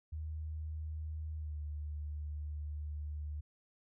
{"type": "tone with pitch glide", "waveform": "sine", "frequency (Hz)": [77.78, 74.74], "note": ["D#2", "D2"], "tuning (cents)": [0, 31], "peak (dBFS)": -38, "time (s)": [0.12, 3.41], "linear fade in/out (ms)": 10, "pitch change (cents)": -69, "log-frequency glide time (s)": [1.37, 1.56], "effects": []}